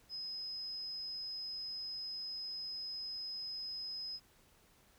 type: tone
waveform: sine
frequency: 5070 Hz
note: D#8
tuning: 32 cents sharp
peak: -40 dBFS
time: 0.09-4.2 s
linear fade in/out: 50 ms
effects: pink hiss -67 dBFS RMS until 4.98 s